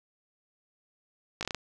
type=slowing click train; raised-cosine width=0.2 ms; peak=-15 dBFS; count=6; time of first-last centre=1.41-1.547 s; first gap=18 ms; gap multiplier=1.21; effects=none